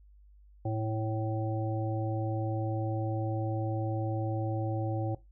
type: harmonic tone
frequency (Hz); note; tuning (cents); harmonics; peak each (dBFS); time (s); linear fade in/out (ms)
110; A2; 0; 1 / 3 / 5 / 7; -31 / -36 / -38 / -39; 0.65-5.15; 5
effects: noise-tail reverb RT60 0.2 s tail -18 dB re dry + added 50 Hz sine -54 dBFS peak until 5.31 s